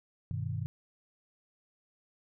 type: chord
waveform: sine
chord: G augmented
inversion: none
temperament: equal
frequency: 98 / 123.47 / 155.56 Hz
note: G2 / B2 / D#3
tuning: 0 / 0 / 0 cents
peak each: -36 / -36 / -38 dBFS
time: 0.31-0.66 s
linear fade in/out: 0 ms
effects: none